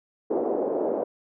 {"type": "band-pass noise", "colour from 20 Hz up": "pink", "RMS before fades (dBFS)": -26, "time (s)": [0.3, 1.04], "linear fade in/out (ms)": 10, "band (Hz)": [340, 610], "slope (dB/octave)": 24, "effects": []}